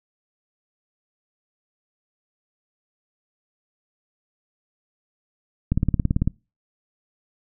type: click train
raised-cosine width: 5 ms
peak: -7 dBFS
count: 11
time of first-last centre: 5.72-6.276 s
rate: 18 Hz
effects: noise-tail reverb RT60 0.3 s tail -26 dB re dry